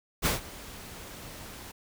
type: noise with ADSR envelope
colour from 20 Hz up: pink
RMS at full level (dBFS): -24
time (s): 0.22-1.72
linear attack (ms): 39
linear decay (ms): 140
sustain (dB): -20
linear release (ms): 13
effects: none